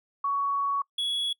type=tone pair in turn; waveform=sine / triangle; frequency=1120 / 3366 Hz; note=C#6 / G#7; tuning=+18 / +23 cents; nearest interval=octave + perfect fifth; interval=1905 cents; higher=second; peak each=-24 dBFS; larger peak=neither; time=0.24-0.82 / 0.98-1.33 s; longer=first; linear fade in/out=5 ms; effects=noise-tail reverb RT60 0.1 s tail -24 dB re dry